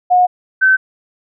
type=tone pair in turn; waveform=sine; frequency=724 / 1534.1 Hz; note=F#5 / G6; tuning=-38 / -38 cents; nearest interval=octave + minor second; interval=1300 cents; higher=second; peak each=-7 / -7 dBFS; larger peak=neither; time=0.1-0.27 / 0.61-0.77 s; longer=first; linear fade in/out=20 ms; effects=none